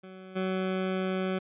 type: tone with level steps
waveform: 20% pulse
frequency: 187.6 Hz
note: F#3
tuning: 24 cents sharp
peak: -39 / -23 dBFS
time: 0.03-1.39 s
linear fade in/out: 10 ms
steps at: 0.35 s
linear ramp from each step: 20 ms
effects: resampled to 8000 Hz